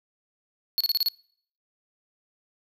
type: tone bursts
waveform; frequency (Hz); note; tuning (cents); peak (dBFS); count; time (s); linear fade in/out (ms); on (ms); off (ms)
square; 4368; C#8; -26; -21; 6; 0.78-1.085; 0; 25; 31
effects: noise-tail reverb RT60 0.6 s tail -26 dB re dry